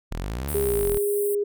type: linear two-way sweep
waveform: sawtooth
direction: up then down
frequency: 35.36 to 76.8 to 35.36 Hz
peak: -24 dBFS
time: 0.11-0.98 s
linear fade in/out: 10 ms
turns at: 0.53 s
type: high-pass noise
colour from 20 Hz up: pink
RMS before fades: -33 dBFS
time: 0.48-1.35 s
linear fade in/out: 5 ms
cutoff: 8400 Hz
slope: 96 dB/octave
type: tone with pitch glide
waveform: sine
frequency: 405.6 to 409.4 Hz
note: G#4 to G#4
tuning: -41 to -25 cents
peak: -21 dBFS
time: 0.54-1.44 s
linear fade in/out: 10 ms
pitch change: +16 cents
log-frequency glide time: 0.68-1.11 s
effects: none